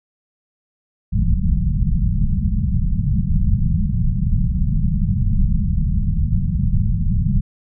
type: low-pass noise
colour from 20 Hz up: pink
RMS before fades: -17 dBFS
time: 1.12-7.41 s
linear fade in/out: 10 ms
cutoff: 210 Hz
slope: 96 dB/octave
effects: none